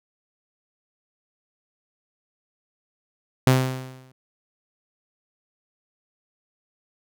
sawtooth tone with exponential decay, 129.7 Hz, C3, 15 cents flat, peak -8 dBFS, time 3.47-4.12 s, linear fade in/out 2 ms, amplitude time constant 140 ms, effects none

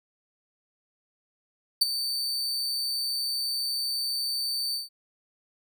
40% pulse tone with ADSR envelope, 4566 Hz, D8, 50 cents flat, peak -14 dBFS, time 1.81-4.89 s, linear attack 9 ms, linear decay 21 ms, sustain -12 dB, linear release 150 ms, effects none

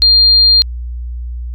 sine tone, 4200 Hz, C8, 6 cents sharp, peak -5 dBFS, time 0.02-0.62 s, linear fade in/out 0 ms, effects added 60 Hz sine -20 dBFS peak until 1.54 s

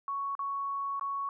sine tone with dropouts, 1112 Hz, C#6, 5 cents sharp, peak -31 dBFS, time 0.08-1.29 s, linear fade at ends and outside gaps 1 ms, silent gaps 0.352-0.392 / 0.996-1.011 s, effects none

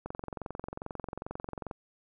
click train, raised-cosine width 1 ms, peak -23 dBFS, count 38, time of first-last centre 0.06-1.712 s, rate 22.4 Hz, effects none

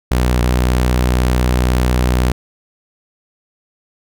sawtooth tone pair in turn, 61.74 / 61.98 Hz, B1 / B1, 0 / +7 cents, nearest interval unison, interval 7 cents, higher second, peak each -8 dBFS, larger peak neither, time 0.11-0.42 / 0.42-2.32 s, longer second, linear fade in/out 5 ms, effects none

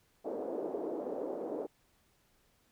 white band-pass noise, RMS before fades -38 dBFS, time 0.24-1.67 s, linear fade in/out 20 ms, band 300 to 550 Hz, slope 24 dB/octave, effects pink hiss -71 dBFS RMS until 2.71 s

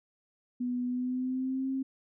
sine tone with pitch glide, 246.9 to 266.2 Hz, B3 to C4, 0 to +30 cents, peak -29 dBFS, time 0.6-1.83 s, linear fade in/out 10 ms, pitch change +130 cents, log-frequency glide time 0.85-1.69 s, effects none

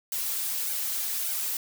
blue noise with flanger, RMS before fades -30 dBFS, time 0.12-1.57 s, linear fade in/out 2 ms, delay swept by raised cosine 1.3 to 5.9 ms, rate 1.7 Hz, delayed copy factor +0.85, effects none

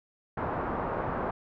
white low-pass noise, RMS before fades -32 dBFS, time 0.37-1.31 s, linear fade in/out 5 ms, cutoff 1200 Hz, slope 24 dB/octave, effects none

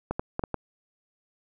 clicks, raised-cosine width 1 ms, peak -14 dBFS, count 5, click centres 0.11 / 0.195 / 0.394 / 0.438 / 0.543 s, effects none

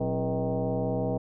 sine tone with frequency modulation, 182.8 Hz, F#3, 21 cents flat, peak -25 dBFS, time 0-1.18 s, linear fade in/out 10 ms, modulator 150 Hz, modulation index 3.5, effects none

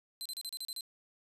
sawtooth tone bursts, 4084 Hz, C8, 43 cents flat, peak -35 dBFS, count 8, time 0.21-0.808 s, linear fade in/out 0 ms, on 45 ms, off 34 ms, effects resampled to 32000 Hz + 11-bit

